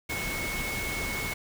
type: tone in noise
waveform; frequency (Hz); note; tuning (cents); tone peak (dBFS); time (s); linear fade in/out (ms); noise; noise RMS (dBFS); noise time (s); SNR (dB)
sine; 2195; C#7; -18; -33; 0.09-1.34; 10; pink; -34; 0.09-1.34; -2
effects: none